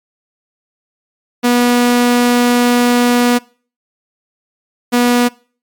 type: tone pair in turn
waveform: sawtooth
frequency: 243 / 243 Hz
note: B3 / B3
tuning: -28 / -28 cents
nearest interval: unison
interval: 0 cents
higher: neither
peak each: -5 dBFS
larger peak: neither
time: 1.43-3.39 / 4.92-5.29 s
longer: first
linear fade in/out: 20 ms
effects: noise-tail reverb RT60 0.4 s tail -23 dB re dry + MP3 96 kbps